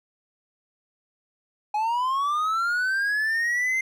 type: linear sweep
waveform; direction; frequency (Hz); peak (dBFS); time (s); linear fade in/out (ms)
triangle; up; 830.6 to 2093; -20; 1.74-3.81; 5
effects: none